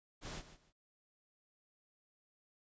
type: noise with echo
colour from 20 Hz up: pink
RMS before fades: -45 dBFS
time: 0.21-0.43 s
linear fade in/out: 50 ms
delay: 150 ms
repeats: 2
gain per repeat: -13 dB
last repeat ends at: 0.73 s
effects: resampled to 16000 Hz